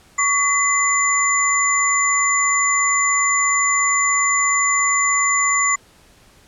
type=tone cluster; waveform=sine; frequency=1127 / 2024 / 7050 Hz; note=C#6 / B6 / A8; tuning=+28 / +42 / +2 cents; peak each=-19 dBFS; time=0.18-5.76 s; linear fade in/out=10 ms; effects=pink hiss -51 dBFS RMS until 6.47 s + low-pass 11000 Hz 12 dB/octave